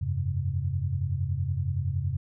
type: chord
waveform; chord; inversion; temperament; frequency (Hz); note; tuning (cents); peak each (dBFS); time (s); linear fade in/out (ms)
sine; F suspended second; none; equal with one note detuned; 87.31 / 98 / 133.79; F2 / G2 / C3; 0 / 0 / +39; -30; 0.01-2.17; 10
effects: none